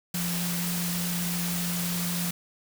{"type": "tone in noise", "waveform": "sine", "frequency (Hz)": 174.8, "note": "F3", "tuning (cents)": 2, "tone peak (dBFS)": -29, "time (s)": [0.14, 2.31], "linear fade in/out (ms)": 5, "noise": "white", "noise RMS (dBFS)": -32, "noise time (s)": [0.14, 2.31], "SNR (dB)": 0, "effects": []}